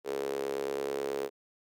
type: tone with high-pass filter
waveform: sawtooth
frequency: 69.2 Hz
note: C#2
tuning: 2 cents flat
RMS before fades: -34 dBFS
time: 0.04-1.3 s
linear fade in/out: 50 ms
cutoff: 430 Hz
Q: 6.1
effects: none